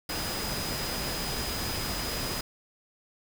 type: tone in noise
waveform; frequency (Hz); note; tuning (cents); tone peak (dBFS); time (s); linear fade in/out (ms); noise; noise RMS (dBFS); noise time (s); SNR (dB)
sine; 4978; D#8; 0; -37; 0.09-2.41; 5; pink; -33; 0.09-2.41; -7
effects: none